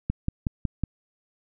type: click train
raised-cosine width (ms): 5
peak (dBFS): -12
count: 5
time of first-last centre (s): 0.1-0.837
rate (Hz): 5.43
effects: none